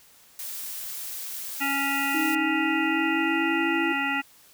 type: noise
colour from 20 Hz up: blue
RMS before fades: -35 dBFS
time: 0.39-2.35 s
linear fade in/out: 2 ms
type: harmonic tone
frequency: 278 Hz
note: C#4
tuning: 5 cents sharp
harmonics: 1 / 3 / 5 / 7 / 9 / 10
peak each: -31 / -31 / -31 / -29 / -32 / -33 dBFS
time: 1.6-4.22 s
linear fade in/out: 20 ms
type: tone with pitch glide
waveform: sine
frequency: 314.1 to 331.4 Hz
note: D#4 to E4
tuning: +16 to +9 cents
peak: -25 dBFS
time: 2.14-3.93 s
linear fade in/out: 10 ms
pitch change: +93 cents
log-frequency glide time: 2.42-3.65 s
effects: white hiss -55 dBFS RMS until 4.53 s